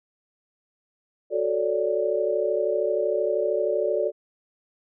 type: chord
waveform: sine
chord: D major seventh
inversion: first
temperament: equal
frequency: 370 / 440 / 554.4 / 587.3 Hz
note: F#4 / A4 / C#5 / D5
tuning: 0 / 0 / 0 / 0 cents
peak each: -28 / -26 / -30 / -25 dBFS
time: 1.3-4.12 s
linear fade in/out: 50 ms
effects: none